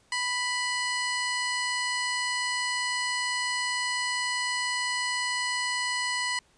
harmonic tone with a mistuned harmonic, 987.8 Hz, B5, in tune, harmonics 1 / 2 / 3 / 4 / 5 / 6 / 7 / 8 / 9, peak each -33 / -30 / -36 / -36 / -37 / -44 / -48 / -40 / -41 dBFS, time 0.12-6.39 s, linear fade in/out 2 ms, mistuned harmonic 4, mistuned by +100 cents, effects pink hiss -63 dBFS RMS until 6.57 s + resampled to 22050 Hz

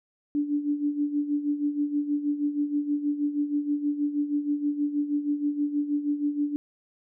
sine tone with tremolo, 291.7 Hz, D4, 12 cents flat, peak -21 dBFS, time 0.35-6.56 s, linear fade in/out 0 ms, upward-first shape sine, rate 6.3 Hz, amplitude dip 70%, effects none

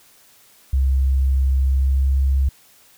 sine tone with pitch glide, 66.6 to 67.49 Hz, C2 to C#2, +31 to -46 cents, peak -14 dBFS, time 0.73-2.49 s, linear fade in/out 5 ms, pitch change +23 cents, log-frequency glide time 1.6-2.17 s, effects white hiss -52 dBFS RMS until 2.97 s

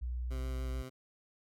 sine tone with pitch glide, 61.1 to 60.68 Hz, B1 to B1, -18 to -30 cents, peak -34 dBFS, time 0.01-0.83 s, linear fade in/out 20 ms, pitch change -12 cents, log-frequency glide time 0.55-0.69 s
15% pulse tone with vibrato, 130 Hz, C3, 11 cents flat, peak -37 dBFS, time 0.3-0.9 s, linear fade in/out 20 ms, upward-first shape triangle, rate 6.9 Hz, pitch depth 16 cents each way
effects none

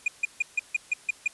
triangle tone bursts, 2443 Hz, D#7, 32 cents flat, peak -19 dBFS, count 8, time 0.06-1.278 s, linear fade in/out 5 ms, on 21 ms, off 150 ms, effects white hiss -52 dBFS RMS until 1.33 s + resampled to 24000 Hz

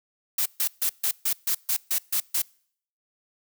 blue noise bursts, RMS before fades -24 dBFS, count 10, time 0.38-2.42 s, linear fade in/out 5 ms, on 78 ms, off 140 ms, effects noise-tail reverb RT60 0.6 s tail -26 dB re dry

